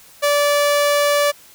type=tone; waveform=sawtooth; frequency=580 Hz; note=D5; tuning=22 cents flat; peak=-10 dBFS; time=0.22-1.32 s; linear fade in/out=20 ms; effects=white hiss -46 dBFS RMS until 1.54 s